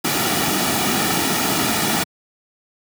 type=noise with comb filter; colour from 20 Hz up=pink; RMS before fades=-19 dBFS; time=0.04-2.04 s; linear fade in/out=10 ms; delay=1.9 ms; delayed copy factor=-0.55; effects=high-pass 150 Hz 12 dB/octave